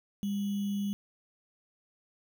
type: tone with sample-and-hold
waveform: sine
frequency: 201.3 Hz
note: G3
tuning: 46 cents sharp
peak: -29 dBFS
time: 0.23-0.93 s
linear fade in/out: 0 ms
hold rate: 3150 Hz
effects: none